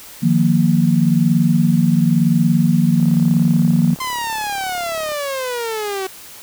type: chord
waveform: sine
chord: Eb suspended second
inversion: none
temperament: equal with one note detuned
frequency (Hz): 155.56 / 176.54 / 233.1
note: Eb3 / F3 / Bb3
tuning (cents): 0 / +19 / 0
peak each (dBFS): -16 / -15 / -16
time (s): 0.22-3.95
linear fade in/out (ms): 20
type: click train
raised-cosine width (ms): 1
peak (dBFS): -23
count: 76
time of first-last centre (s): 3-5.119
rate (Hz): 35.4
type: exponential sweep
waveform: sawtooth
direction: down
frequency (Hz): 1046.5 to 374.5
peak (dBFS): -17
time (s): 4-6.07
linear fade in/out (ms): 5
effects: white hiss -38 dBFS RMS until 6.42 s